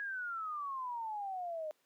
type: exponential sweep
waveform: sine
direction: down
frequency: 1671 to 605 Hz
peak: -37 dBFS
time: 0-1.71 s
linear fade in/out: 0 ms
effects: pink hiss -75 dBFS RMS until 1.85 s + high-pass 300 Hz 12 dB/octave